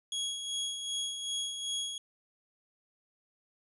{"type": "tone with tremolo", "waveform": "sawtooth", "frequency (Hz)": 3322, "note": "G#7", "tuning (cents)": 0, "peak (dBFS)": -28, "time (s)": [0.12, 1.98], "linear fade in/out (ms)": 2, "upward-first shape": "sine", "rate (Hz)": 2.6, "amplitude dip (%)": 50, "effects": ["resampled to 24000 Hz"]}